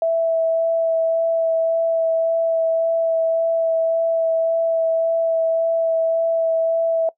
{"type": "tone with vibrato", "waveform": "sine", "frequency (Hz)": 657, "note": "E5", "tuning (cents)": -6, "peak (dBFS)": -15, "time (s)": [0.02, 7.09], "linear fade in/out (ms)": 2, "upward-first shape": "sine", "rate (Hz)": 1.8, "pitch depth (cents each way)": 10, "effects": ["noise-tail reverb RT60 0.1 s tail -20 dB re dry"]}